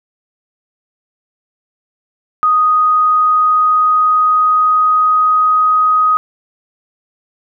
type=tone with pitch glide; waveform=sine; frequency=1244.5 to 1253.9 Hz; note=D#6 to D#6; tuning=0 to +13 cents; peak=-8 dBFS; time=2.43-6.17 s; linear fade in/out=0 ms; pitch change=+13 cents; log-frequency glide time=2.57-5.72 s; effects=none